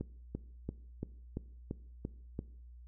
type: click train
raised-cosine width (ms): 3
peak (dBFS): -24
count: 8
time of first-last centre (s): 0.01-2.391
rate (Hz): 2.94
effects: noise-tail reverb RT60 0.7 s tail -20 dB re dry + added 60 Hz sine -50 dBFS peak until 2.87 s